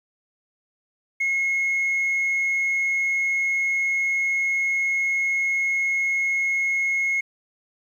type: tone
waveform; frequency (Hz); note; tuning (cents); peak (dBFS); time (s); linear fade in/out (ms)
sine; 2167; C#7; -40; -18; 1.2-7.21; 10
effects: tanh soft clip ceiling -18 dBFS + 9-bit